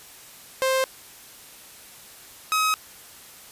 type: tone pair in turn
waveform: sawtooth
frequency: 526 / 1271.1 Hz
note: C5 / D#6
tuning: +9 / +37 cents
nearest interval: octave + minor third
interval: 1528 cents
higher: second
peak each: -16 dBFS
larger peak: neither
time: 0.62-0.84 / 2.52-2.74 s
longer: neither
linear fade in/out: 0 ms
effects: white hiss -46 dBFS RMS until 3.51 s + resampled to 32000 Hz